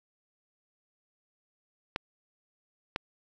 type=clicks; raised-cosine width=0.3 ms; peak=-14 dBFS; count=2; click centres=1.961 / 2.961 s; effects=none